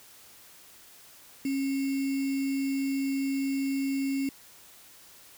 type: tone with sample-and-hold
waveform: sine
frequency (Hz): 272.4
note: C#4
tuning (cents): -30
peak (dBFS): -26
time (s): 1.45-4.29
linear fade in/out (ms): 2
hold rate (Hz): 2450
effects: white hiss -53 dBFS RMS until 5.37 s